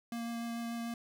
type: tone with vibrato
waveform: square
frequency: 233.1 Hz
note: A#3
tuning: in tune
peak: -37 dBFS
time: 0.12-0.94 s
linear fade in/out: 2 ms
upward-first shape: sine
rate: 6.8 Hz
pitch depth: 9 cents each way
effects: none